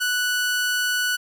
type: tone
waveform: sawtooth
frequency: 1480 Hz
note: F#6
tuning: in tune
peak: -17 dBFS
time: 0-1.17 s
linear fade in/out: 20 ms
effects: none